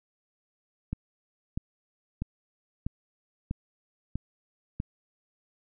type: click train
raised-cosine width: 5 ms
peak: -18 dBFS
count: 7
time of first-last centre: 0.93-4.801 s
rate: 1.55 Hz
effects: none